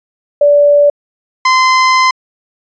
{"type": "tone pair in turn", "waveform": ["sine", "30% pulse"], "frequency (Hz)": [580, 1033.4], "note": ["D5", "C6"], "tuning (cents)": [-22, -22], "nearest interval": "minor seventh", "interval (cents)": 1000, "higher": "second", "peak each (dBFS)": -4, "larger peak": "neither", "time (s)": [[0.41, 0.9], [1.45, 2.11]], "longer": "second", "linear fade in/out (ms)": 5, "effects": ["resampled to 16000 Hz"]}